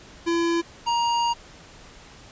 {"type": "tone pair in turn", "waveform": "square", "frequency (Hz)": [337.7, 941.2], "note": ["E4", "A#5"], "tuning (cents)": [42, 16], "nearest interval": "octave + tritone", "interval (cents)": 1774, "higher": "second", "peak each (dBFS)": -21, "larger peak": "neither", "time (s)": [[0.26, 0.62], [0.86, 1.34]], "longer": "second", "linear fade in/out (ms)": 20, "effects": ["pink hiss -47 dBFS RMS until 2.31 s", "resampled to 16000 Hz"]}